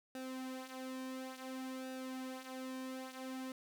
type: tone with flanger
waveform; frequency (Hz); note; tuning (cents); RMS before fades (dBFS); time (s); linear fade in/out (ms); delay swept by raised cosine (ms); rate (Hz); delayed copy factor
sawtooth; 259.9; C4; -11; -45; 0.15-3.52; 2; 0.92 to 5.32; 0.57; -0.65
effects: none